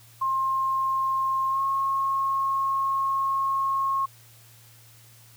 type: tone with pitch glide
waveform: sine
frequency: 1064 to 1083.8 Hz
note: C6 to C#6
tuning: +29 to -39 cents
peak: -22 dBFS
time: 0.21-4.06 s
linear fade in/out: 10 ms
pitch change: +32 cents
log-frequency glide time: 1.49-1.61 s
effects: added 115 Hz sine -53 dBFS peak until 5.36 s + white hiss -54 dBFS RMS until 5.36 s